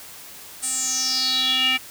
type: tone with band-pass filter sweep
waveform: square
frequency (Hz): 259.1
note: C4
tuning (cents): -17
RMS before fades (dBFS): -22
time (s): 0.62-1.78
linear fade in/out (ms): 20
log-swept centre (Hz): 8900 to 2500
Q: 7.3
effects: white hiss -41 dBFS RMS until 1.9 s